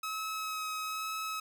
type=tone with vibrato; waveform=sawtooth; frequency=1281 Hz; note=E6; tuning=50 cents flat; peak=-31 dBFS; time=0.03-1.4 s; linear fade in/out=5 ms; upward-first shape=sine; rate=1.1 Hz; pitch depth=13 cents each way; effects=none